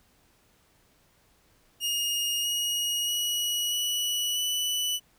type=tone with pitch steps; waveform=sawtooth; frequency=2853 / 2883 / 2913 / 2943 / 2974 Hz; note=F7 / F#7 / F#7 / F#7 / F#7; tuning=+36 / -46 / -28 / -10 / +8 cents; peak=-23 dBFS; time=1.8-5 s; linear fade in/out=50 ms; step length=640 ms; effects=pink hiss -64 dBFS RMS until 5.18 s